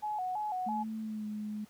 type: tone with vibrato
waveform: sine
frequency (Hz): 790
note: G5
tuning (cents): +13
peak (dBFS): -32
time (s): 0.02-0.84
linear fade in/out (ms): 20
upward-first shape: square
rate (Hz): 3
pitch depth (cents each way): 120
type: tone with pitch glide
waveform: sine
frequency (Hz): 220 to 211.6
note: A3 to G#3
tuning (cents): 0 to +33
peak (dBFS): -35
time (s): 0.66-1.65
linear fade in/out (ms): 10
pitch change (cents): -67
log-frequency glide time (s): 1-1.27
effects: pink hiss -62 dBFS RMS until 1.69 s + high-pass 100 Hz 12 dB/octave